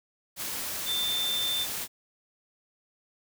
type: tone in noise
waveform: sine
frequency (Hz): 3559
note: A7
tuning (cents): +19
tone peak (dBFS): -27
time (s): 0.85-1.67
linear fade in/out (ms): 50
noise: white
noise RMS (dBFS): -34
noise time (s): 0.36-1.88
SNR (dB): +4
effects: none